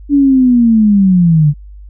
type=linear sweep; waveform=sine; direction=down; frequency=289.9 to 142.1 Hz; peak=-5 dBFS; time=0.09-1.54 s; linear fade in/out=50 ms; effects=added 50 Hz sine -30 dBFS peak until 1.89 s